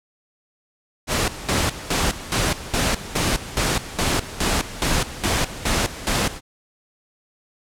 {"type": "noise with tremolo", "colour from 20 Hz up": "pink", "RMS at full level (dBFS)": -20, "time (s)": [1.07, 6.41], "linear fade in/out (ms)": 50, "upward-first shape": "square", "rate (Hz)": 2.4, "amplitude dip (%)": 80, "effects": ["low-pass 10000 Hz 12 dB/octave"]}